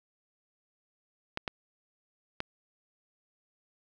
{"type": "clicks", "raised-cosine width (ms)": 0.3, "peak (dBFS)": -16, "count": 3, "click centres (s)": [1.374, 1.478, 2.404], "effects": []}